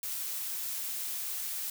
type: noise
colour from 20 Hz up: blue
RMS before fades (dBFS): -36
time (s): 0.03-1.7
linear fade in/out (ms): 2
effects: none